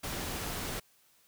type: noise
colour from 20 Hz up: pink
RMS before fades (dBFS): -37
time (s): 0.03-0.8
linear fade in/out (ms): 10
effects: white hiss -66 dBFS RMS until 1.27 s